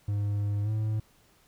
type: tone with pitch glide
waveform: triangle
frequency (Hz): 102.4 to 108.3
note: G#2 to A2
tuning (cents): -24 to -27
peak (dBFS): -24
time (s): 0.08-1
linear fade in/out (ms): 5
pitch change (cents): +97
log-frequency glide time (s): 0.63-0.7
effects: pink hiss -63 dBFS RMS until 1.47 s